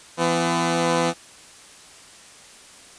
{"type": "tone pair together", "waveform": "10% pulse", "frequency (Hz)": [168.52, 252.1], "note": ["E3", "B3"], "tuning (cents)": [38, 36], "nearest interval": "perfect fifth", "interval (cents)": 698, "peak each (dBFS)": [-13, -15], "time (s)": [0.17, 1.14], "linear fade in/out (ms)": 50, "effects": ["white hiss -46 dBFS RMS until 2.98 s", "resampled to 22050 Hz"]}